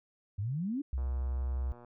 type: exponential sweep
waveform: sine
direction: up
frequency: 92.4 to 299.6 Hz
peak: -31 dBFS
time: 0.38-0.82 s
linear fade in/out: 10 ms
type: tone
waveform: sine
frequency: 65.8 Hz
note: C2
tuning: 10 cents sharp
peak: -30 dBFS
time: 0.93-1.72 s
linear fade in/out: 0 ms
type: click train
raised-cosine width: 1 ms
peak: -39 dBFS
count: 105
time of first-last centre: 0.98-1.847 s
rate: 120 Hz
effects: none